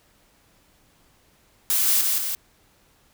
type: noise with echo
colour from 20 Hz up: blue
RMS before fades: -21 dBFS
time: 1.7-2.01 s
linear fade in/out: 0 ms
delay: 170 ms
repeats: 2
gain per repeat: -3 dB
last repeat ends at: 2.35 s
effects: pink hiss -60 dBFS RMS until 3.13 s